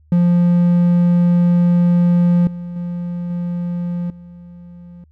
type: tone with level steps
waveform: triangle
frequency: 174.61 Hz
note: F3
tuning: in tune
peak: -8 / -23 / -19 / -17 / -33 dBFS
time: 0.12-5.04 s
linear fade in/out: 2 ms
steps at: 2.47 / 2.76 / 3.3 / 4.1 s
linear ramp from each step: 2 ms
effects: added 76 Hz sine -48 dBFS peak until 5.11 s